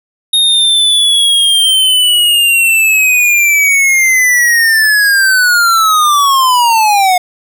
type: linear sweep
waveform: square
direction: down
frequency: 3729 to 715 Hz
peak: -7 dBFS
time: 0.33-7.18 s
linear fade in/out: 5 ms
effects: none